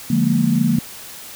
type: chord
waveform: sine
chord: Bb dominant seventh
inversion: first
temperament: just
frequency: 145.68 / 174.81 / 209.8 / 233.1 Hz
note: D3 / F3 / Ab3 / Bb3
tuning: -14 / +2 / +18 / 0 cents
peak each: -21 / -20 / -20 / -17 dBFS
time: 0.1-0.79 s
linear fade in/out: 5 ms
effects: white hiss -36 dBFS RMS until 1.35 s